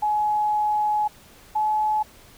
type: tone pair in turn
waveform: sine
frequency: 844 / 855.3 Hz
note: G#5 / A5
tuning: +28 / -49 cents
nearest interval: unison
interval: 23 cents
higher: second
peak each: -19 dBFS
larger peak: neither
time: 0.02-1.08 / 1.55-2.03 s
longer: first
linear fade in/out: 10 ms
effects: pink hiss -50 dBFS RMS until 2.37 s